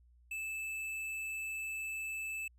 sine tone with tanh clipping, 2627 Hz, E7, 7 cents flat, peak -39 dBFS, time 0.31-2.48 s, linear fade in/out 5 ms, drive 12 dB, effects added 60 Hz sine -61 dBFS peak until 2.58 s

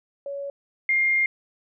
sine tone pair in turn, 561 / 2118 Hz, C#5 / C7, +21 / +21 cents, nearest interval octave + major seventh, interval 2300 cents, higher second, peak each -29 / -18 dBFS, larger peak second, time 0.26-0.5 / 0.89-1.26 s, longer second, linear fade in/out 2 ms, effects none

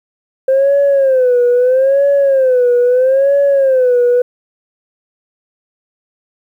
sine tone with vibrato, 523.3 Hz, C5, in tune, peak -6 dBFS, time 0.48-4.22 s, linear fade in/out 5 ms, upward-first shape sine, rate 0.77 Hz, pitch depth 130 cents each way, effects tanh soft clip ceiling -5 dBFS + 8-bit

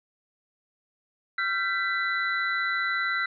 sine tone cluster, 1371 / 1556 / 1990 / 3969 Hz, F6 / G6 / B6 / B7, -32 / -13 / +13 / +8 cents, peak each -29 / -31 / -28 / -37 dBFS, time 1.38-3.26 s, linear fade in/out 5 ms, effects none

